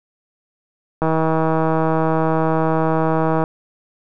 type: click train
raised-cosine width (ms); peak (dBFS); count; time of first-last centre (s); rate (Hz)
1; -5; 388; 1.02-3.439; 160
effects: none